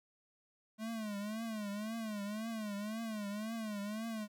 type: tone with vibrato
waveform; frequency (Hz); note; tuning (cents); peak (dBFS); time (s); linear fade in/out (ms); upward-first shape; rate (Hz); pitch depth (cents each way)
square; 214.4; A3; -45; -39; 0.78-4.28; 50; triangle; 1.9; 130
effects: 13-bit